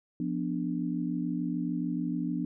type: chord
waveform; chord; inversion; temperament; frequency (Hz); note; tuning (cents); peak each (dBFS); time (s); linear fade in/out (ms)
sine; B diminished; second; equal; 174.61 / 246.9 / 293.7; F3 / B3 / D4; 0 / 0 / 0; -33; 0.2-2.45; 2
effects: none